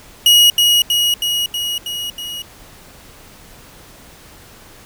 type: tone with echo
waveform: 40% pulse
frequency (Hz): 2897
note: F#7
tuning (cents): -37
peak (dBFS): -6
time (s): 0.26-0.5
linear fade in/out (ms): 2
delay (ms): 320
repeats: 6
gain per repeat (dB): -3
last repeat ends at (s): 2.42
effects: pink hiss -42 dBFS RMS until 4.85 s